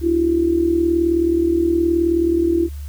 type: tone with amplitude modulation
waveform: sine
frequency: 337.5 Hz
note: E4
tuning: 41 cents sharp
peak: -11 dBFS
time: 0.01-2.69 s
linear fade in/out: 50 ms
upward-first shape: sine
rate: 39 Hz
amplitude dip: 65%
effects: added 72 Hz sine -27 dBFS peak until 2.88 s + white hiss -48 dBFS RMS until 2.88 s

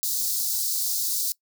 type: high-pass noise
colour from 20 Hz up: white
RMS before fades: -26 dBFS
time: 0.03-1.32 s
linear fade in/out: 0 ms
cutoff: 4100 Hz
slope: 48 dB/octave
effects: noise-tail reverb RT60 0.1 s tail -22 dB re dry

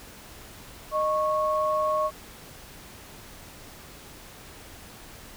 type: tone pair together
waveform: sine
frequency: 617 / 1101 Hz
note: D#5 / C#6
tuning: -15 / -12 cents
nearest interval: minor seventh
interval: 1003 cents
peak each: -25 dBFS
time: 0.91-2.11 s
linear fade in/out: 50 ms
effects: pink hiss -46 dBFS RMS until 5.36 s

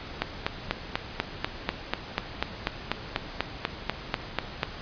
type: click train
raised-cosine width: 0.3 ms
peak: -8 dBFS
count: 19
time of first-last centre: 0.22-4.632 s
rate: 4.08 Hz
effects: pink hiss -40 dBFS RMS until 4.81 s + resampled to 11025 Hz

